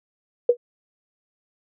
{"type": "tone with exponential decay", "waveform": "sine", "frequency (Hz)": 483.2, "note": "B4", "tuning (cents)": -38, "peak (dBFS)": -8, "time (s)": [0.49, 0.57], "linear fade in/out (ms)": 5, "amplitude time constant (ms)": 16, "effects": []}